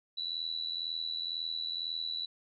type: tone with amplitude modulation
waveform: sine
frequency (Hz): 3951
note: B7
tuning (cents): 0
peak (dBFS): -30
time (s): 0.17-2.26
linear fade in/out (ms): 10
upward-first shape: sine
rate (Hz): 82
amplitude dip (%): 80
effects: none